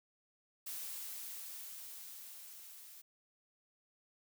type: noise with level ramp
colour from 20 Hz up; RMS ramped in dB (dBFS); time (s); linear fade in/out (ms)
blue; -43 to -55; 0.66-3.02; 10
effects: none